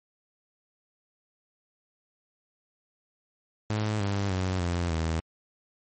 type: tone with pitch steps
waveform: sawtooth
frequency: 106.9 / 99.74 / 93.06 / 86.83 / 81.02 Hz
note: A2 / G2 / F#2 / F2 / E2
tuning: -49 / +30 / +10 / -9 / -29 cents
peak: -22 dBFS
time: 3.7-5.2 s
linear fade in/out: 0 ms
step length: 300 ms
effects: MP3 32 kbps